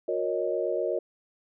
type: chord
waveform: sine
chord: D# minor seventh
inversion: first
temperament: equal with one note detuned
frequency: 362.4 / 466.2 / 554.4 / 622.3 Hz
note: F#4 / A#4 / C#5 / D#5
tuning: -36 / 0 / 0 / 0 cents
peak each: -31 dBFS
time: 0.08-0.99 s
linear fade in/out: 5 ms
effects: none